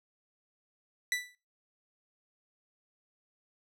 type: tone with exponential decay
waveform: sawtooth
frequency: 1975.5 Hz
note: B6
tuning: in tune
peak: -22 dBFS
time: 1.12-1.35 s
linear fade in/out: 1 ms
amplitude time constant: 49 ms
effects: noise-tail reverb RT60 0.3 s tail -22 dB re dry + low-pass 12000 Hz 12 dB/octave